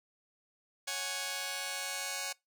5% pulse chord, C# suspended fourth, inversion none, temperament just, 554.4 / 739.2 / 831.5 Hz, C#5 / F#5 / G#5, 0 / -2 / +2 cents, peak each -29 / -29 / -29 dBFS, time 0.87-2.33 s, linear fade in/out 10 ms, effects noise-tail reverb RT60 0.2 s tail -24 dB re dry

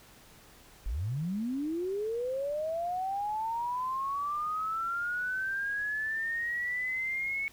sine linear sweep, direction up, 40 to 2217 Hz, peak -30 dBFS, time 0.86-7.48 s, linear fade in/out 0 ms, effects pink hiss -56 dBFS RMS until 7.52 s

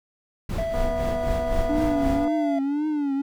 brown noise with tremolo, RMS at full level -25 dBFS, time 0.49-2.25 s, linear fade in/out 5 ms, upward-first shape sine, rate 3.9 Hz, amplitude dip 65%
triangle tone with pitch glide, 661 to 676.1 Hz, E5 to E5, +5 to +44 cents, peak -23 dBFS, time 0.58-2.59 s, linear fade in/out 5 ms, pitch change +39 cents, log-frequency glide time 1.59-2.22 s
click train, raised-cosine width 1 ms, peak -22 dBFS, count 376, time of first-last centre 0.74-2.277 s, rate 244 Hz
triangle tone with vibrato, 290 Hz, D4, 22 cents flat, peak -20 dBFS, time 1.69-3.22 s, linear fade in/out 10 ms, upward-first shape triangle, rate 1.9 Hz, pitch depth 120 cents each way
effects none

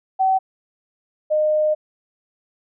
sine tone pair in turn, 762 / 612.5 Hz, G5 / D#5, -49 / -27 cents, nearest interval major third, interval 378 cents, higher first, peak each -14 / -15 dBFS, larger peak first, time 0.19-0.39 / 1.3-1.75 s, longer second, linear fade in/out 20 ms, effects none

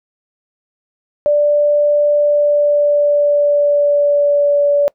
sine tone with pitch glide, 587.3 to 575.9 Hz, D5 to D5, 0 to -34 cents, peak -9 dBFS, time 1.26-4.88 s, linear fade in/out 0 ms, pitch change -34 cents, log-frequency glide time 2.15-4.69 s, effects noise-tail reverb RT60 0.1 s tail -23 dB re dry

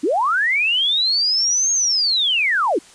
sine linear two-way sweep, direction up then down, 254.3 to 6560 to 254.3 Hz, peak -15 dBFS, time 0.03-2.79 s, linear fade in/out 10 ms, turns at 1.72 s, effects white hiss -46 dBFS RMS until 2.94 s + resampled to 22050 Hz

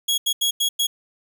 sawtooth tone bursts at uneven times, 3322 Hz, G#7, in tune, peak -15 dBFS, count 5, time 0.08-0.18 / 0.26-0.33 / 0.41-0.51 / 0.6-0.69 / 0.79-0.87 s, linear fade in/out 10 ms, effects none

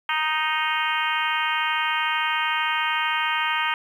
harmonic tone, 311.1 Hz, D#4, in tune, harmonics 3 / 4 / 5 / 6 / 7 / 8 / 9 / 10, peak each -27 / -28 / -29 / -30 / -30 / -31 / -32 / -32 dBFS, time 0.09-3.74 s, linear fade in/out 2 ms, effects 9-bit

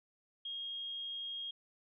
sine tone, 3254 Hz, G#7, 36 cents flat, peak -39 dBFS, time 0.45-1.51 s, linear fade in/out 5 ms, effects none

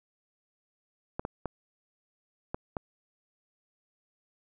clicks, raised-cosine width 1 ms, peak -18 dBFS, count 5, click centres 1.195 / 1.251 / 1.457 / 2.545 / 2.768 s, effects none

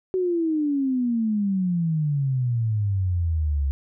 sine exponential sweep, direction down, 378 to 67.6 Hz, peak -20 dBFS, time 0.14-3.71 s, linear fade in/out 0 ms, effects none

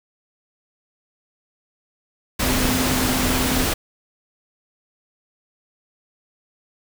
sine tone in noise, 255.3 Hz, C4, 42 cents flat, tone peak -23 dBFS, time 2.42-3.65 s, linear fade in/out 10 ms, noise pink, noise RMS -21 dBFS, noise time 2.39-3.74 s, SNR -5 dB, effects none

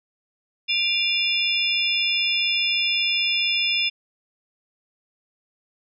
sine tone cluster, 2399 / 2785 / 3502 / 5160 Hz, D7 / F7 / A7 / E8, +36 / -5 / -9 / -38 cents, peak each -25 / -25 / -24 / -27 dBFS, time 0.68-3.9 s, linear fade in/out 20 ms, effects none

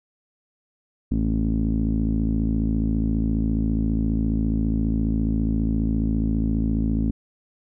sawtooth tone with low-pass filter, 54.7 Hz, A1, 9 cents flat, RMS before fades -22 dBFS, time 1.11-7.11 s, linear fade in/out 5 ms, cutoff 250 Hz, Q 6, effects none

